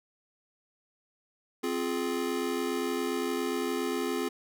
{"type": "chord", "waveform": "square", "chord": "F minor", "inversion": "second", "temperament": "just", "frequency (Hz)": [261.9, 349.2, 419.1], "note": ["C4", "F4", "Ab4"], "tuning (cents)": [2, 0, 16], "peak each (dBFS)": -34, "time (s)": [1.63, 4.29], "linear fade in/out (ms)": 10, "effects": []}